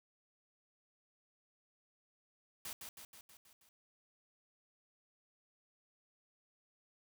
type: noise with echo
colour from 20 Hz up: white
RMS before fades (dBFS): -45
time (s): 2.65-2.73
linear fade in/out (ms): 2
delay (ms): 160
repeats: 6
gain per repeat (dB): -4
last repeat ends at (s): 3.69
effects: none